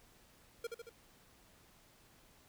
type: tone with echo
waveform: square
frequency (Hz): 466.2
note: A#4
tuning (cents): 0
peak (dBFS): -38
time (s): 0.64-0.67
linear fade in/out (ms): 5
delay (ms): 75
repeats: 3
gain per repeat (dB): -4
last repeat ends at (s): 0.895
effects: pink hiss -65 dBFS RMS until 2.48 s

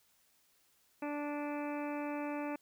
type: harmonic tone with a mistuned harmonic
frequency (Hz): 292.7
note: D4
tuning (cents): -6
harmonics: 1 / 2 / 3 / 4 / 5 / 6 / 7 / 8 / 9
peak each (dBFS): -38 / -42 / -44 / -50 / -52 / -54 / -56 / -52 / -53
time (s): 1.02-2.56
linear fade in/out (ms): 5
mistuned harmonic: 9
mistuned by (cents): -17
effects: white hiss -71 dBFS RMS until 2.61 s

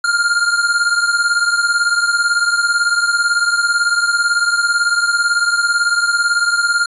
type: beating tone pair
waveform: square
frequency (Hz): 1400 / 1418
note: F6 / F6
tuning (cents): +4 / +26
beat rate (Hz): 18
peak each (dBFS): -15 / -19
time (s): 0.04-6.86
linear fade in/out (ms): 5
effects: resampled to 24000 Hz

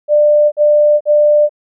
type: tone bursts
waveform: sine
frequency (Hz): 595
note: D5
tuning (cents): +22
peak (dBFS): -6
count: 3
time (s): 0.08-1.494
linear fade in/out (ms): 50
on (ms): 440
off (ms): 47
effects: none

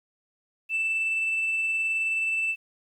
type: tone with tremolo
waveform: sine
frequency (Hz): 2650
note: E7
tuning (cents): +9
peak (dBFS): -21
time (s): 0.69-2.56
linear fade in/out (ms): 50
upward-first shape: sine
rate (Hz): 19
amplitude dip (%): 25
effects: tanh soft clip ceiling -21 dBFS + 10-bit

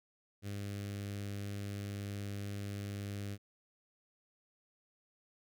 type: tone with notch filter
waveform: sawtooth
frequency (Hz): 101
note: G#2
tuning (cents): -48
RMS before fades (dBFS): -41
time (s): 0.42-3.38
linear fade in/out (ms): 50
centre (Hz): 930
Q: 0.87
effects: none

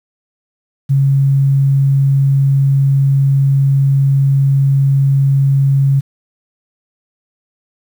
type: tone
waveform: sine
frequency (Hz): 137.5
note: C#3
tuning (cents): -14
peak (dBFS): -8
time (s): 0.89-6.01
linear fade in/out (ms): 20
effects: 7-bit

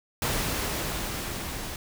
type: noise with level ramp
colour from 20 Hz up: pink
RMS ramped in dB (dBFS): -27 to -36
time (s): 0.22-1.76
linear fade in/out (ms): 2
effects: none

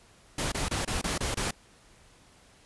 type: noise bursts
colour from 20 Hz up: pink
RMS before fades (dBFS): -30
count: 7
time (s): 0.38-1.51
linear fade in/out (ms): 5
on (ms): 140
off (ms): 25
effects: pink hiss -58 dBFS RMS until 2.65 s + resampled to 24000 Hz

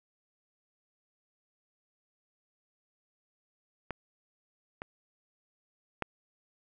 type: clicks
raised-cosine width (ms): 0.5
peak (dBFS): -20 / -23 / -16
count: 3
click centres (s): 3.907 / 4.819 / 6.023
effects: none

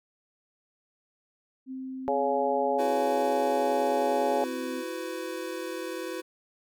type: tone with pitch glide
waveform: sine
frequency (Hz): 261.6 to 259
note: C4 to C4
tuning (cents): 0 to -17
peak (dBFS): -34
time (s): 1.66-4.84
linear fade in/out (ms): 50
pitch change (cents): -17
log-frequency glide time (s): 3.25-4.12
type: harmonic tone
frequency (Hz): 140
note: C#3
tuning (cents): +18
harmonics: 3 / 4 / 5 / 6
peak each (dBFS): -30 / -28 / -31 / -29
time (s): 2.08-4.44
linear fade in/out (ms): 0
type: chord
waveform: square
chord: E suspended second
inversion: none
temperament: equal with one note detuned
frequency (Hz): 329.6 / 370 / 502.2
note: E4 / F#4 / B4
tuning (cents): 0 / 0 / +29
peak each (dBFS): -38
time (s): 2.78-6.22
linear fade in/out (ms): 20
effects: none

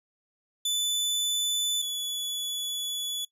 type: tone pair in turn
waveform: sawtooth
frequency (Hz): 3495 / 3419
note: A7 / G#7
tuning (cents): -12 / +50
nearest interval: unison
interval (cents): 38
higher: first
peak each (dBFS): -22 / -27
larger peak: first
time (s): 0.65-1.82 / 1.82-3.25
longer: second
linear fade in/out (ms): 5
effects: noise-tail reverb RT60 0.1 s tail -21 dB re dry + resampled to 32000 Hz

